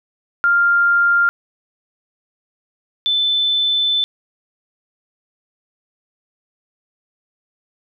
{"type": "tone pair in turn", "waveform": "sine", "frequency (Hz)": [1396.9, 3520], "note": ["F6", "A7"], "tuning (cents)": [0, 0], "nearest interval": "octave + major third", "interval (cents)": 1600, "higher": "second", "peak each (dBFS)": [-11, -14], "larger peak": "first", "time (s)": [[0.44, 1.29], [3.06, 4.04]], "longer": "second", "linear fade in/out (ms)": 0, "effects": []}